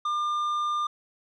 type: tone with tanh clipping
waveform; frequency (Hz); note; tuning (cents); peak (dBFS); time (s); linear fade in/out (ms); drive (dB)
sine; 1200; D6; +37; -26; 0.05-0.87; 5; 7
effects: none